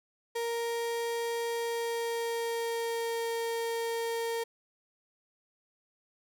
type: tone with pitch glide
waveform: 35% pulse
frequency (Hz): 466.2 to 461.1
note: A#4 to A#4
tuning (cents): 0 to -19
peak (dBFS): -29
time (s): 0.35-4.44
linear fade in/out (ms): 10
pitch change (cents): -19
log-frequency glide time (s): 1.52-3.31
effects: none